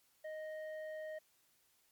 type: tone with low-pass filter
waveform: square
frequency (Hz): 622.3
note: D#5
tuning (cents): 0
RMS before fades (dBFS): -45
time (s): 0.24-1.19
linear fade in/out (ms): 10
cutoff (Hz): 1400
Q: 3.8
effects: white hiss -73 dBFS RMS until 1.91 s + MP3 96 kbps